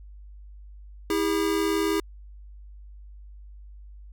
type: tone pair together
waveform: square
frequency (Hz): 324.8 / 404.3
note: E4 / G#4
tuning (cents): -26 / -46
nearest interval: major third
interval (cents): 380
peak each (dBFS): -26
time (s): 1.1-2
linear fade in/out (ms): 2
effects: added 50 Hz sine -42 dBFS peak until 4.12 s